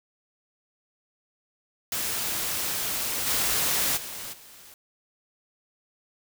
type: noise with level steps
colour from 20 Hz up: white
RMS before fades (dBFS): -29 / -25 / -37 / -49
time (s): 1.92-4.74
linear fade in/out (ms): 2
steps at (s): 3.26 / 3.96 / 4.32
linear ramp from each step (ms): 20
effects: none